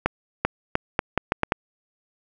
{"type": "accelerating click train", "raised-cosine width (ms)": 0.5, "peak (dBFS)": -4, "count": 8, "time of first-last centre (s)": [0.06, 1.521], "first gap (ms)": 390, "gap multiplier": 0.78, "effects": []}